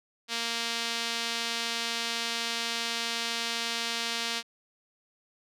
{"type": "tone with band-pass filter", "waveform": "sawtooth", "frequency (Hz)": 232.1, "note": "A#3", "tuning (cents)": -7, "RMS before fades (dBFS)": -32, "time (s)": [0.28, 4.43], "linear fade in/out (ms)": 50, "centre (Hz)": 4000, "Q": 1.3, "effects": []}